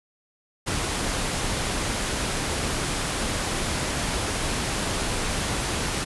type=low-pass noise; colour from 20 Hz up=pink; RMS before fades=-27 dBFS; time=0.66-6.05 s; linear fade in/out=20 ms; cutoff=11000 Hz; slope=96 dB/octave; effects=none